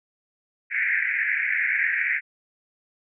white band-pass noise, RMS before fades -24 dBFS, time 0.7-2.21 s, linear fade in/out 50 ms, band 1600 to 2300 Hz, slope 96 dB/octave, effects none

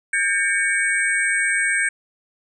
sine tone cluster, 1600 / 1795 / 2248 / 8290 Hz, G6 / A6 / C#7 / C9, +35 / +34 / +24 / -17 cents, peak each -21 / -25 / -22 / -26 dBFS, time 0.13-1.89 s, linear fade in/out 5 ms, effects none

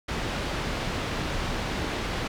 pink low-pass noise, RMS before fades -30 dBFS, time 0.08-2.28 s, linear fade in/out 10 ms, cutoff 4100 Hz, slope 12 dB/octave, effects none

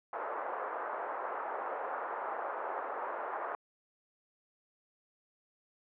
white band-pass noise, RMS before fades -38 dBFS, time 0.13-3.55 s, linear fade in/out 2 ms, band 460 to 1300 Hz, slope 24 dB/octave, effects low-pass 2000 Hz 12 dB/octave

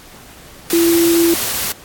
sine tone in noise, 337.3 Hz, E4, 40 cents sharp, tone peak -10 dBFS, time 0.73-1.34 s, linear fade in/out 2 ms, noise white, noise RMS -20 dBFS, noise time 0.7-1.72 s, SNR +7 dB, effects pink hiss -40 dBFS RMS until 1.84 s + AAC 64 kbps

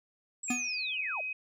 sine linear sweep, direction down, 7880 to 550 Hz, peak -36 dBFS, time 0.43-1.21 s, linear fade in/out 5 ms
sine tone with pitch glide, 2489 to 2525 Hz, D#7 to D#7, 0 to +25 cents, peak -33 dBFS, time 0.48-1.33 s, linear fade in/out 5 ms, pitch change +25 cents, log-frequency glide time 0.67-0.91 s
square tone with exponential decay, 246.9 Hz, B3, in tune, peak -27 dBFS, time 0.5-0.69 s, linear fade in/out 5 ms, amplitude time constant 41 ms
effects none

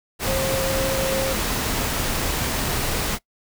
sine tone in noise, 534 Hz, C5, 35 cents sharp, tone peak -23 dBFS, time 0.25-1.36 s, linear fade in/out 50 ms, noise pink, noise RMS -24 dBFS, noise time 0.19-3.19 s, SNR -2 dB, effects noise-tail reverb RT60 0.1 s tail -21 dB re dry

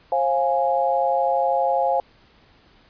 sine chord, F minor, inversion second, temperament equal with one note detuned, 534.6 / 698.5 / 830.6 Hz, C5 / F5 / Ab5, +37 / 0 / 0 cents, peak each -22 dBFS, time 0.12-2 s, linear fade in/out 2 ms, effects pink hiss -55 dBFS RMS until 2.89 s + resampled to 11025 Hz

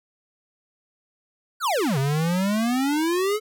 square exponential two-way sweep, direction down then up, 1568 to 131.8 to 437.6 Hz, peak -21 dBFS, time 1.6-3.4 s, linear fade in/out 50 ms, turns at 1.98 s, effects none

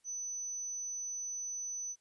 sine tone, 6000 Hz, F#8, 23 cents sharp, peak -37 dBFS, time 0.04-1.96 s, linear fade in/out 50 ms, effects white hiss -75 dBFS RMS until 2 s + resampled to 24000 Hz

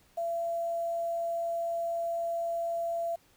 sine tone with quantisation, 676 Hz, E5, 43 cents sharp, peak -29 dBFS, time 0.17-3.16 s, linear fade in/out 10 ms, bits 9, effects pink hiss -64 dBFS RMS until 3.36 s

